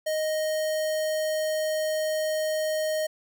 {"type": "tone with notch filter", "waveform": "square", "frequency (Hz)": 622.3, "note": "D#5", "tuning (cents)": 0, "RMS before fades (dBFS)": -27, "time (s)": [0.06, 3.07], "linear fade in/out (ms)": 10, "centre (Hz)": 2400, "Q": 1.9, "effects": []}